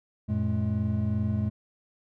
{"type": "tone cluster", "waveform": "triangle", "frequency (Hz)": [91.2, 113.7, 211.9], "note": ["F#2", "A#2", "G#3"], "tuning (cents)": [-24, -43, 35], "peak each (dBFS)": -27, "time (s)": [0.28, 1.5], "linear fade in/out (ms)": 20, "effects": []}